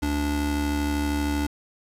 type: tone pair together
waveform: square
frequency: 72.8 / 291.2 Hz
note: D2 / D4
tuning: -15 / -15 cents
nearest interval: 2 octaves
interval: 2400 cents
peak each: -27 / -26 dBFS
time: 0.02-1.47 s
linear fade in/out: 10 ms
effects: resampled to 32000 Hz + 8-bit